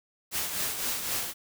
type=noise with tremolo; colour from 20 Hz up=white; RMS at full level=-29 dBFS; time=0.31-1.34 s; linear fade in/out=50 ms; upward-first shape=triangle; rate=3.9 Hz; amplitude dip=55%; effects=none

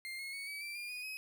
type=tone with pitch steps; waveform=35% pulse; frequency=2108 / 2165 / 2223 / 2283 / 2344 / 2408 / 2472 / 2539 Hz; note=C7 / C#7 / C#7 / D7 / D7 / D7 / D#7 / D#7; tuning=+12 / -41 / +4 / -50 / -4 / +43 / -12 / +34 cents; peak=-39 dBFS; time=0.05-1.17 s; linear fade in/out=0 ms; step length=140 ms; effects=13-bit

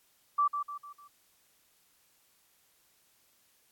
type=tone with echo; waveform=sine; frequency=1163 Hz; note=D6; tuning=17 cents flat; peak=-23 dBFS; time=0.38-0.48 s; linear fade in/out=10 ms; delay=150 ms; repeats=4; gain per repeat=-7 dB; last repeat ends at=1.08 s; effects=white hiss -68 dBFS RMS until 3.71 s + AAC 64 kbps

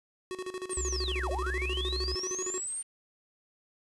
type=tone with tremolo; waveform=square; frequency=370 Hz; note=F#4; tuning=in tune; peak=-34 dBFS; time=0.31-2.6 s; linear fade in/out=0 ms; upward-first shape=square; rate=13 Hz; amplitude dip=80%
type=linear two-way sweep; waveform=sine; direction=down then up; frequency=8960 to 500 to 8960 Hz; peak=-33 dBFS; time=0.7-2.83 s; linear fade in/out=20 ms; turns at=1.3 s
type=tone; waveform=sine; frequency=65.3 Hz; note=C2; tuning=3 cents flat; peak=-32 dBFS; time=0.77-2.15 s; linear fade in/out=0 ms
effects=resampled to 24000 Hz + 9-bit

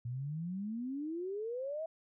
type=exponential sweep; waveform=sine; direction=up; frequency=116.54 to 659.3 Hz; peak=-36 dBFS; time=0.05-1.86 s; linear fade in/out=5 ms; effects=none

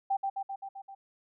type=tone with echo; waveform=sine; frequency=784 Hz; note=G5; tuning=in tune; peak=-25 dBFS; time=0.1-0.17 s; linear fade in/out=10 ms; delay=130 ms; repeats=6; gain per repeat=-3 dB; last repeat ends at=0.95 s; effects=none

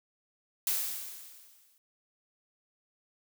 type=noise with exponential decay; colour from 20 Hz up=blue; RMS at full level=-28 dBFS; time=0.67-1.78 s; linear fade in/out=1 ms; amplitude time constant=240 ms; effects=none

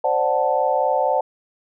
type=chord; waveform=sine; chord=D dominant seventh; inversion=third; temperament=equal; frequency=523.3 / 587.3 / 740 / 880 Hz; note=C5 / D5 / F#5 / A5; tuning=0 / 0 / 0 / 0 cents; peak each=-22 dBFS; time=0.04-1.21 s; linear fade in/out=5 ms; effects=none

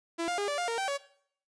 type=tone with pitch steps; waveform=sawtooth; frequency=335.1 / 704 / 406.8 / 581 / 705 / 462.1 / 776 / 562 Hz; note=E4 / F5 / G#4 / D5 / F5 / A#4 / G5 / C#5; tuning=+29 / +14 / -36 / -19 / +16 / -15 / -18 / +24 cents; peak=-26 dBFS; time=0.18-0.98 s; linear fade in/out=20 ms; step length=100 ms; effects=noise-tail reverb RT60 0.6 s tail -17 dB re dry + resampled to 22050 Hz

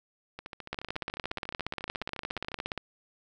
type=two click trains; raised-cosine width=0.3 ms; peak=-16 / -24 dBFS; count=36 / 33; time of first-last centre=0.73-2.777 / 0.39-2.66 s; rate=17.1 / 14.1 Hz; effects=none

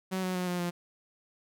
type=tone with pitch steps; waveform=sawtooth; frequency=187.7 / 184.37 / 181.1 / 177.88 / 174.73 Hz; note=F#3 / F#3 / F#3 / F3 / F3; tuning=+25 / -6 / -37 / +32 / +1 cents; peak=-26 dBFS; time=0.11-0.71 s; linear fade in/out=20 ms; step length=120 ms; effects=none

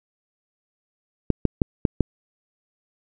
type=clicks; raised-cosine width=3 ms; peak=-4 dBFS; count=5; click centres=1.303 / 1.453 / 1.618 / 1.852 / 2.007 s; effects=none

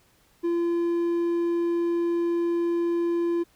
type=tone; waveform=triangle; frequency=341.8 Hz; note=F4; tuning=37 cents flat; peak=-20 dBFS; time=0.43-3.44 s; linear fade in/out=20 ms; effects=pink hiss -62 dBFS RMS until 3.55 s

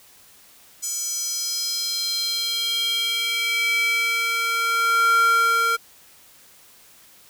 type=tone with high-pass filter sweep; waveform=square; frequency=460 Hz; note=A#4; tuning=23 cents flat; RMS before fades=-22 dBFS; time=0.82-5.77 s; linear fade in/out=20 ms; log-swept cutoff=6800 to 1100 Hz; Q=4.2; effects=white hiss -51 dBFS RMS until 7.29 s

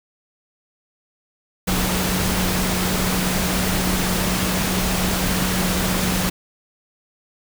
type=tone in noise; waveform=sine; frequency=184.2 Hz; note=F#3; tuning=7 cents flat; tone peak=-23 dBFS; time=1.67-6.3 s; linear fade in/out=10 ms; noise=pink; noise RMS=-22 dBFS; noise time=1.67-6.3 s; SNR=-4 dB; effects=none

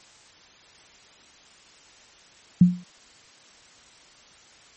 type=tone with exponential decay; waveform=sine; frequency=178.2 Hz; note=F3; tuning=35 cents sharp; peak=-7 dBFS; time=2.61-2.84 s; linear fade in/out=5 ms; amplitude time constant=50 ms; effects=white hiss -52 dBFS RMS until 4.76 s + MP3 32 kbps

